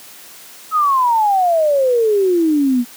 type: exponential sweep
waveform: sine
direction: down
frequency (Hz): 1294 to 235.1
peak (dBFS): -11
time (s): 0.71-2.85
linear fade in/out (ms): 50
effects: white hiss -39 dBFS RMS until 2.96 s + high-pass 150 Hz 12 dB/octave